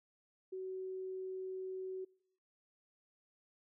sine tone, 375.7 Hz, F#4, 26 cents sharp, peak -40 dBFS, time 0.52-2.05 s, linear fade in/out 10 ms, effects noise-tail reverb RT60 0.9 s tail -26 dB re dry

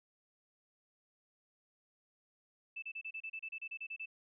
sine tone bursts, 2637 Hz, E7, in tune, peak -40 dBFS, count 14, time 2.76-4.059 s, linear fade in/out 10 ms, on 64 ms, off 31 ms, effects none

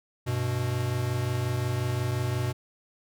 square tone pair together, 97.86 / 123.47 Hz, G2 / B2, -2 / 0 cents, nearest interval major third, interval 402 cents, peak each -32 / -28 dBFS, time 0.26-2.53 s, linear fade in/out 20 ms, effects none

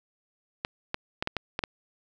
clicks, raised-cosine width 0.3 ms, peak -12 dBFS, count 7, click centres 0.649 / 0.944 / 1.225 / 1.274 / 1.367 / 1.591 / 1.638 s, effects none

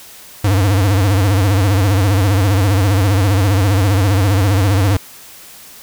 square tone with vibrato, 98 Hz, G2, in tune, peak -11 dBFS, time 0.44-4.97 s, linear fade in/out 5 ms, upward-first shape sine, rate 15 Hz, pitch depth 130 cents each way, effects white hiss -38 dBFS RMS until 5.82 s

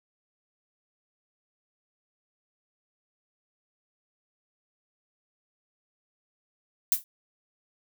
violet noise with exponential decay, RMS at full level -18 dBFS, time 6.92-7.04 s, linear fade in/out 1 ms, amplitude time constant 25 ms, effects none

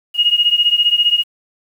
sine beating tone pair, 2867 / 2882 Hz, F7 / F#7, +45 / -46 cents, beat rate 15 Hz, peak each -13 / -15 dBFS, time 0.14-1.24 s, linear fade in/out 50 ms, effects 7-bit

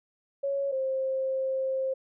sine tone pair in turn, 555 / 529.1 Hz, C#5 / C5, +2 / +19 cents, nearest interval minor second, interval 83 cents, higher first, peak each -26 dBFS, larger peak neither, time 0.43-0.72 / 0.72-1.94 s, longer second, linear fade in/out 10 ms, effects none

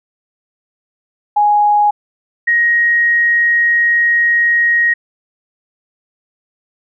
sine tone pair in turn, 830.6 / 1881.9 Hz, G#5 / A#6, 0 / +16 cents, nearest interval octave + major second, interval 1416 cents, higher second, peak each -8 / -9 dBFS, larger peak first, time 1.36-1.91 / 2.47-4.94 s, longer second, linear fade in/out 10 ms, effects none

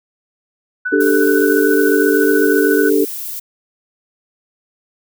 sine tone with tremolo, 1492 Hz, F#6, 14 cents sharp, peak -16 dBFS, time 0.85-2.9 s, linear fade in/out 10 ms, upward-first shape sine, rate 14 Hz, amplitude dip 50%
sine chord, D suspended fourth, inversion none, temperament equal, 293.7 / 392 / 440 Hz, D4 / G4 / A4, 0 / 0 / 0 cents, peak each -15 dBFS, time 0.92-3.05 s, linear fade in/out 10 ms
violet noise, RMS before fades -26 dBFS, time 1-3.4 s, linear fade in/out 10 ms
effects none

